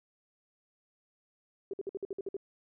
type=tone bursts; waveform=sine; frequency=392 Hz; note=G4; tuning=in tune; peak=-33 dBFS; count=9; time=1.71-2.367 s; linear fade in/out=2 ms; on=25 ms; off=54 ms; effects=none